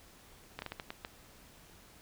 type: slowing click train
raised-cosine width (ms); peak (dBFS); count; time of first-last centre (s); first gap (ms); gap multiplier
0.3; -23; 7; 0.59-1.049; 31; 1.36
effects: pink hiss -58 dBFS RMS until 2.01 s